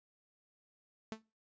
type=tone with exponential decay; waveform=sawtooth; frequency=220.4 Hz; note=A3; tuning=3 cents sharp; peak=-32 dBFS; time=1.12-1.22 s; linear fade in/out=0 ms; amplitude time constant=20 ms; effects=noise-tail reverb RT60 0.3 s tail -23 dB re dry + resampled to 16000 Hz